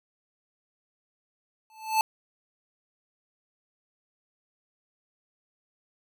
square tone with exponential growth, 876 Hz, A5, 8 cents flat, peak -18 dBFS, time 1.7-2.01 s, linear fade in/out 1 ms, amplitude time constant 67 ms, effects none

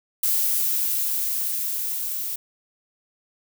violet noise with level ramp, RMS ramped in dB -21 to -29 dBFS, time 0.23-2.36 s, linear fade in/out 5 ms, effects none

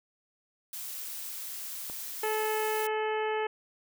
blue noise, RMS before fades -39 dBFS, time 0.73-2.87 s, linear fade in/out 2 ms
click, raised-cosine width 1 ms, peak -30 dBFS, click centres 1.899 s
harmonic tone, 432.5 Hz, A4, 30 cents flat, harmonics 1 / 2 / 3 / 4 / 5 / 6 / 7, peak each -30 / -33 / -41 / -39 / -42 / -44 / -46 dBFS, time 2.23-3.47 s, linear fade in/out 5 ms
effects none

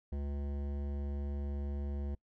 sine tone with hard clipping, 71 Hz, C#2, 42 cents sharp, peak -37 dBFS, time 0.12-2.15 s, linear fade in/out 5 ms, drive 15 dB, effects noise-tail reverb RT60 0.1 s tail -25 dB re dry

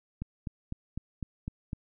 click train, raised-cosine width 5 ms, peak -22 dBFS, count 7, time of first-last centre 0.22-1.731 s, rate 3.97 Hz, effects none

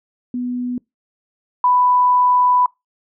sine tone pair in turn, 246.9 / 992.5 Hz, B3 / B5, 0 / +8 cents, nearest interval 2 octaves, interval 2408 cents, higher second, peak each -20 / -11 dBFS, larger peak second, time 0.34-0.78 / 1.64-2.66 s, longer second, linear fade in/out 2 ms, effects noise-tail reverb RT60 0.2 s tail -25 dB re dry

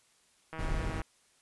click train, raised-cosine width 0.5 ms, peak -27 dBFS, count 79, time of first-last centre 0.53-1.018 s, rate 160 Hz
brown noise, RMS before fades -33 dBFS, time 0.58-1.02 s, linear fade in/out 20 ms
effects white hiss -67 dBFS RMS until 1.41 s + resampled to 24000 Hz

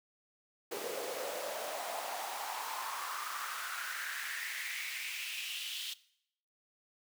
pink noise with high-pass filter sweep, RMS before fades -40 dBFS, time 0.71-5.94 s, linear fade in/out 10 ms, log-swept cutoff 430 to 3300 Hz, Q 4.4, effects noise-tail reverb RT60 0.7 s tail -19 dB re dry

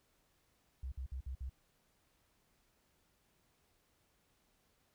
sine tone bursts, 65 Hz, C2, 11 cents flat, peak -39 dBFS, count 5, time 0.83-1.495 s, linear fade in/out 5 ms, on 89 ms, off 55 ms, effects pink hiss -75 dBFS RMS until 4.94 s

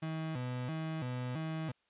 35% pulse tone with vibrato, 141.2 Hz, C#3, 32 cents sharp, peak -34 dBFS, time 0.02-1.72 s, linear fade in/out 10 ms, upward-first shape square, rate 1.5 Hz, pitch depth 210 cents each way, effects white hiss -75 dBFS RMS until 1.89 s + resampled to 8000 Hz

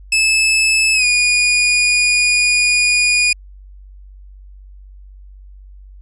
sawtooth tone with pitch glide, 2610 to 2449 Hz, E7 to D#7, -18 to -28 cents, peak -8 dBFS, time 0.12-3.33 s, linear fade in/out 5 ms, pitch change -110 cents, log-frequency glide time 0.94-1.05 s, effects added 48 Hz sine -36 dBFS peak until 6.01 s + resampled to 24000 Hz

